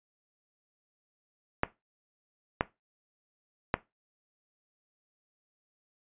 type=clicks; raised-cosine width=0.5 ms; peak=-9 dBFS; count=3; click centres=1.634 / 2.609 / 3.741 s; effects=noise-tail reverb RT60 0.2 s tail -17 dB re dry + resampled to 8000 Hz